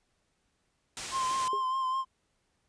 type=low-pass noise; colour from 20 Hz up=white; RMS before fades=-40 dBFS; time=0.97-1.48 s; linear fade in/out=0 ms; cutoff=8900 Hz; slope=24 dB/octave
type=tone with vibrato; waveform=triangle; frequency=1046.5 Hz; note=C6; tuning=in tune; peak=-26 dBFS; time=1.11-2.05 s; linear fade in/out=50 ms; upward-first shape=sine; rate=4.9 Hz; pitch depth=32 cents each way
type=tone with exponential decay; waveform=sine; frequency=410 Hz; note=G#4; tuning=22 cents flat; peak=-30 dBFS; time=1.53-1.65 s; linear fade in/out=2 ms; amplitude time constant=25 ms
effects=pink hiss -75 dBFS RMS until 2.68 s + resampled to 22050 Hz